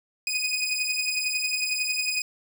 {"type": "beating tone pair", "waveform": "20% pulse", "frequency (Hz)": [2489, 2500], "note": ["D#7", "D#7"], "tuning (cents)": [0, 8], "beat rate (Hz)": 11, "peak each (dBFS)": -23, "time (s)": [0.27, 2.22], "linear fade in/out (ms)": 2, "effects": []}